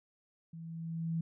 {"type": "tone with level ramp", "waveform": "sine", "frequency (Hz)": 164.5, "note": "E3", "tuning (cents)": -3, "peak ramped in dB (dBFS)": [-44, -30], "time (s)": [0.53, 1.21], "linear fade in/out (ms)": 5, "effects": []}